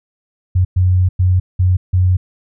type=tone bursts at uneven times; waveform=sine; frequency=91.5 Hz; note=F#2; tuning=19 cents flat; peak=-9 dBFS; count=5; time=0.55-0.65 / 0.76-1.09 / 1.19-1.4 / 1.59-1.77 / 1.93-2.17 s; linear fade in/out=10 ms; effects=none